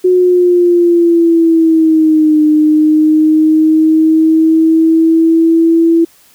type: linear two-way sweep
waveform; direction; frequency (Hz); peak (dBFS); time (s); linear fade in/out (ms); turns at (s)
sine; down then up; 366.5 to 304.5 to 333; -5; 0.04-6.05; 10; 2.43
effects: white hiss -46 dBFS RMS until 6.34 s